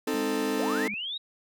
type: chord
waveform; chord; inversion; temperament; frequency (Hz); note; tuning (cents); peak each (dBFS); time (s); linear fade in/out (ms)
40% pulse; A diminished; first; equal with one note detuned; 261.6 / 311.1 / 441.5; C4 / Eb4 / A4; 0 / 0 / +6; -30 / -31 / -29; 0.07-0.88; 5
type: tone with pitch glide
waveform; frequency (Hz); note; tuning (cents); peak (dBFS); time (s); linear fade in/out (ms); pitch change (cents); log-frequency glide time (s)
sine; 207.7 to 205.9; G#3 to G#3; 0 to -15; -36; 0.14-0.94; 0; -15; 0.39-0.66
type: linear sweep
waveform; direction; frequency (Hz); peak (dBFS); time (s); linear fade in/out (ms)
sine; up; 393.6 to 3873; -31; 0.58-1.18; 10
effects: none